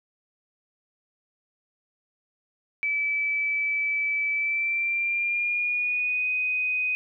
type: tone with pitch glide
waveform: sine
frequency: 2306 to 2500 Hz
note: D7 to D#7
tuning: -32 to +8 cents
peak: -23 dBFS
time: 2.83-6.95 s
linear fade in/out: 0 ms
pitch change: +140 cents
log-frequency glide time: 4.32-6.29 s
effects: none